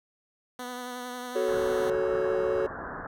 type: tone with vibrato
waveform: 10% pulse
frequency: 247.9 Hz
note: B3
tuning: 7 cents sharp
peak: -27 dBFS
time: 0.59-1.9 s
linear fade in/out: 2 ms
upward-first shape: triangle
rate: 11 Hz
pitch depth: 25 cents each way
type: chord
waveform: triangle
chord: F# minor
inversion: none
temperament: equal with one note detuned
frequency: 371.9 / 440 / 554.4 Hz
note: F#4 / A4 / C#5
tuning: +9 / 0 / 0 cents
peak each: -27 dBFS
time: 1.35-2.67 s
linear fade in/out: 10 ms
type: low-pass noise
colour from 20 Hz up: white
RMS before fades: -38 dBFS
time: 1.48-3.07 s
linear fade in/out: 5 ms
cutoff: 1700 Hz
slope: 96 dB/octave
effects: none